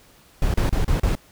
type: noise bursts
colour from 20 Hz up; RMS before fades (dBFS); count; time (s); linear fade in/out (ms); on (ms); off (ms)
brown; -19; 5; 0.42-1.152; 2; 120; 33
effects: pink hiss -53 dBFS RMS until 1.31 s